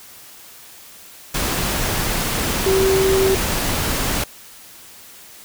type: tone in noise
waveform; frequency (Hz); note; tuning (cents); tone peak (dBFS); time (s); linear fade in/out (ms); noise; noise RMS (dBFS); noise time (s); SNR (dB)
sine; 383.9; G4; -36; -14; 2.66-3.35; 5; pink; -21; 1.34-4.24; +4
effects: white hiss -42 dBFS RMS until 5.44 s